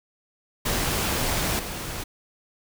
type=noise with level steps; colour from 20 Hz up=pink; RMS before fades=-25 / -33 dBFS; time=0.65-2.04 s; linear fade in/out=10 ms; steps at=1.59 s; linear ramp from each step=2 ms; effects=none